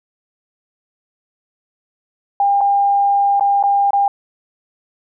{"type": "tone with dropouts", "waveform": "sine", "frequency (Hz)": 802, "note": "G5", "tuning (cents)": 39, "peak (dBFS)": -11, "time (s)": [2.4, 4.08], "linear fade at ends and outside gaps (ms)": 2, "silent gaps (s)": [[2.608, 2.612], [3.397, 3.408], [3.628, 3.637], [3.907, 3.932]], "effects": []}